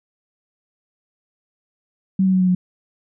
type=tone with pitch steps; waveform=sine; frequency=190.6 / 188.3 / 186.03 / 183.79 / 181.57 Hz; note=G3 / F#3 / F#3 / F#3 / F#3; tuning=-48 / +31 / +10 / -11 / -32 cents; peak=-13 dBFS; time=2.19-2.55 s; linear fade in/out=5 ms; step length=72 ms; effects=none